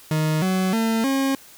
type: tone with pitch steps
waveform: 40% pulse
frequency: 155.56 / 187.14 / 225.1 / 270.8 Hz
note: D#3 / F#3 / A3 / C#4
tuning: 0 / +20 / +40 / -40 cents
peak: -18 dBFS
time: 0.11-1.35 s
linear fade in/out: 2 ms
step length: 310 ms
effects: white hiss -47 dBFS RMS until 1.57 s